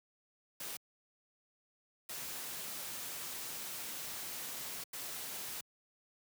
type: noise bursts at uneven times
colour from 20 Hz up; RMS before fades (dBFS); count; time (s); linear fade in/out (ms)
white; -43; 3; 0.6-0.77 / 2.09-4.84 / 4.93-5.61; 5
effects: high-pass 100 Hz 12 dB/octave